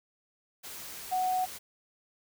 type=tone in noise; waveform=sine; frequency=740 Hz; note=F#5; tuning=in tune; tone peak=-26 dBFS; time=1.11-1.46 s; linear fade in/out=20 ms; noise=white; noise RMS=-43 dBFS; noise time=0.63-1.59 s; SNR=+14 dB; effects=none